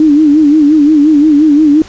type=tone with vibrato; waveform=sine; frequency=300.1 Hz; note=D4; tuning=38 cents sharp; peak=-3 dBFS; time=0-1.82 s; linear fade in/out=2 ms; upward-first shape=sine; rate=5.7 Hz; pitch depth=91 cents each way; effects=pink hiss -34 dBFS RMS until 1.88 s + resampled to 16000 Hz